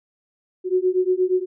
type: beating tone pair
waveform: sine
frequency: 364 / 372.5 Hz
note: F#4 / F#4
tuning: -28 / +12 cents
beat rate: 8.5 Hz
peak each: -20 / -20 dBFS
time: 0.64-1.46 s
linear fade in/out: 50 ms
effects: none